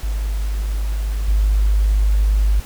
sine tone with level steps, 51.2 Hz, G#1, 24 cents flat, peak -18 / -12 dBFS, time 0.03-2.6 s, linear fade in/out 5 ms, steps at 1.28 s, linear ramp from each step 5 ms, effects pink hiss -38 dBFS RMS until 2.65 s

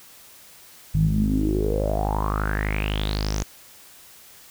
sawtooth tone with low-pass filter sweep, 51.8 Hz, G#1, 4 cents flat, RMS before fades -23 dBFS, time 0.94-3.43 s, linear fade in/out 0 ms, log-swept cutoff 140 to 6600 Hz, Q 8.5, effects white hiss -48 dBFS RMS until 4.5 s

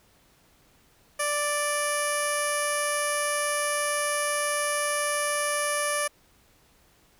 15% pulse tone with low-pass filter, 587.3 Hz, D5, in tune, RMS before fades -27 dBFS, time 1.19-6.08 s, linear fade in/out 10 ms, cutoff 11000 Hz, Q 5.8, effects pink hiss -61 dBFS RMS until 7.19 s

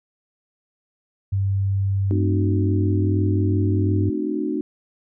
sine tone with pitch glide, 97.9 to 98.92 Hz, G2 to G2, -2 to +16 cents, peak -18 dBFS, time 1.32-4.1 s, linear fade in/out 10 ms, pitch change +18 cents, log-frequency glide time 2.27-3.84 s
sine chord, A diminished seventh, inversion none, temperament equal with one note detuned, 220 / 261.6 / 304.2 / 370 Hz, A3 / C4 / Eb4 / Gb4, 0 / 0 / -39 / 0 cents, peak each -29 / -29 / -24 / -28 dBFS, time 2.11-4.61 s, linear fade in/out 0 ms
effects none

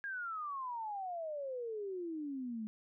sine exponential sweep, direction down, 1646 to 211.2 Hz, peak -38 dBFS, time 0.04-2.67 s, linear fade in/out 0 ms, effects none

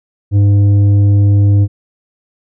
sine tone with tanh clipping, 101 Hz, G#2, 48 cents flat, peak -7 dBFS, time 0.31-1.68 s, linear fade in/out 50 ms, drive 7 dB, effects none

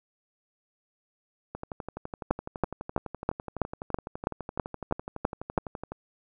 two click trains, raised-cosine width 1 ms, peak -21 / -9 dBFS, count 53 / 11, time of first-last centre 1.55-5.92 / 2.31-5.578 s, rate 11.9 / 3.06 Hz, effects none

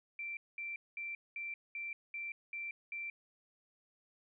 sine tone bursts, 2349 Hz, D7, in tune, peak -39 dBFS, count 8, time 0.19-3.1 s, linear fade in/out 2 ms, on 180 ms, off 210 ms, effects none

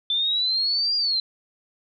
sine exponential two-way sweep, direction up then down, 3520 to 4844 to 4040 Hz, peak -20 dBFS, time 0.1-1.2 s, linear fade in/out 2 ms, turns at 0.96 s, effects none

